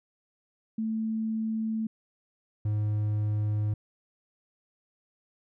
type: tone pair in turn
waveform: sine / triangle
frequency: 221.1 / 105.56 Hz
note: A3 / G#2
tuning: +9 / +29 cents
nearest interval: octave + minor second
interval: 1280 cents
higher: first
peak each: -27 / -23 dBFS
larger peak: second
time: 0.78-1.87 / 2.65-3.74 s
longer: neither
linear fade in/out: 5 ms
effects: none